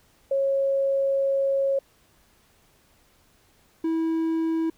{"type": "tone pair in turn", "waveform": ["sine", "triangle"], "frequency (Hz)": [547, 325.2], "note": ["C#5", "E4"], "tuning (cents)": [-23, -23], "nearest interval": "major sixth", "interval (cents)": 900, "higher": "first", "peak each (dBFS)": -20, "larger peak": "neither", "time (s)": [[0.31, 1.79], [3.84, 4.7]], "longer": "first", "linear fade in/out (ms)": 5, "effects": ["pink hiss -61 dBFS RMS until 4.77 s"]}